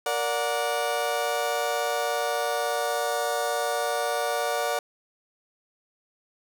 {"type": "chord", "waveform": "30% pulse", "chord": "Bb augmented", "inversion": "none", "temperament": "just", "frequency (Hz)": [466.2, 582.7, 728.4], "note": ["Bb4", "D5", "F#5"], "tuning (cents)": [0, -14, -27], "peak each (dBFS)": [-28, -26, -26], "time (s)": [0.06, 4.79], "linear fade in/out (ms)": 2, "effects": []}